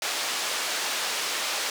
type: band-pass noise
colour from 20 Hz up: white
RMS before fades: -29 dBFS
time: 0.02-1.7 s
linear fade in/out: 2 ms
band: 440 to 5700 Hz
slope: 12 dB/octave
effects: none